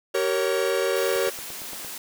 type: chord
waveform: 45% pulse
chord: G diminished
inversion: none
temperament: equal with one note detuned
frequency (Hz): 384.2 / 466.2 / 554.4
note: G4 / Bb4 / Db5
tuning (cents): -35 / 0 / 0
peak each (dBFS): -26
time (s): 0.14-1.3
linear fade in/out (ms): 10
type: high-pass noise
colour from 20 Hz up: white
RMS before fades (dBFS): -36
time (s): 0.96-1.98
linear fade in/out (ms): 2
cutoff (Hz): 160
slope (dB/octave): 96
type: click train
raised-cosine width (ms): 1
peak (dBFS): -27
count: 7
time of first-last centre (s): 1.16-1.847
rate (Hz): 8.73
effects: none